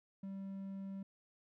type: tone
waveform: triangle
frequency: 194.5 Hz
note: G3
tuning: 13 cents flat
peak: -40 dBFS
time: 0.23-1.03 s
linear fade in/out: 5 ms
effects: none